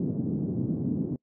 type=band-pass noise; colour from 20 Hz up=white; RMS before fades=-29 dBFS; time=0-1.16 s; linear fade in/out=2 ms; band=120 to 280 Hz; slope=24 dB/octave; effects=noise-tail reverb RT60 0.1 s tail -24 dB re dry